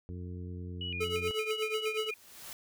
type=harmonic tone; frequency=89.4 Hz; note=F2; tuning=41 cents sharp; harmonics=1 / 2 / 3 / 4 / 5; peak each=-39 / -45 / -49 / -51 / -53 dBFS; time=0.09-1.31 s; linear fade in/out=0 ms
type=tone with vibrato; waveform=sine; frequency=2669 Hz; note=E7; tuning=21 cents sharp; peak=-36 dBFS; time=0.81-2.14 s; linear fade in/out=2 ms; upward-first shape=square; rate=4.3 Hz; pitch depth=160 cents each way
type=tone with tremolo; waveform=square; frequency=434 Hz; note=A4; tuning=24 cents flat; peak=-29 dBFS; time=1-2.11 s; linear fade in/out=10 ms; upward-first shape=triangle; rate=8.3 Hz; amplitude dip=90%
type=noise with exponential growth; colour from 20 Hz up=white; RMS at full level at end=-43 dBFS; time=1.7-2.53 s; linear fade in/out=1 ms; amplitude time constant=180 ms
effects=none